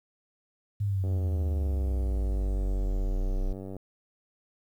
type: exponential sweep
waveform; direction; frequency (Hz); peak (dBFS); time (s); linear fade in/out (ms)
sine; down; 103.83 to 32.7; -25; 0.8-3.53; 10
type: click train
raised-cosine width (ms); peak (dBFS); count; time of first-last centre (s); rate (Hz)
2; -27; 263; 1.04-3.766; 96.1
effects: 10-bit